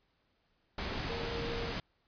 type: tone in noise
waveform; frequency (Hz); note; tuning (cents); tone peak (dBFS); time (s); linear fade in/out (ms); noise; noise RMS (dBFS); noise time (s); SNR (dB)
sine; 466.2; A#4; 0; -39; 1.09-1.72; 2; pink; -37; 0.78-1.8; -5
effects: pink hiss -75 dBFS RMS until 2.07 s + resampled to 11025 Hz